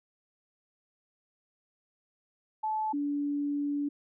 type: tone pair in turn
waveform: sine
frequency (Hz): 867 / 288.1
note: A5 / D4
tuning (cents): -26 / -33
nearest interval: octave + perfect fifth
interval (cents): 1907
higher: first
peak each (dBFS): -28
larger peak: neither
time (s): 2.63-2.93 / 2.93-3.89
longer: second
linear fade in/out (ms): 10
effects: none